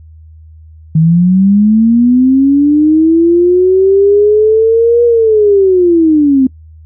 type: linear two-way sweep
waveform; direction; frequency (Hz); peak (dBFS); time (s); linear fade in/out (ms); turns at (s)
sine; up then down; 155.56 to 478.3 to 256.5; -4; 0.95-6.47; 5; 5.04
effects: noise-tail reverb RT60 0.1 s tail -23 dB re dry + added 79 Hz sine -33 dBFS peak until 6.85 s